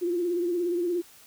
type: tone with vibrato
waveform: sine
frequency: 349.2 Hz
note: F4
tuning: in tune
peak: -24 dBFS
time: 0.01-1.02 s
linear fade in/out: 20 ms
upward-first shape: triangle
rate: 17 Hz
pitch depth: 68 cents each way
effects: white hiss -53 dBFS RMS until 1.26 s